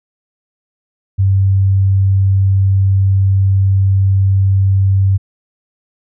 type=tone; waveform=sine; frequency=96.9 Hz; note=G2; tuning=20 cents flat; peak=-8 dBFS; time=1.18-5.18 s; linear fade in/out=20 ms; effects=none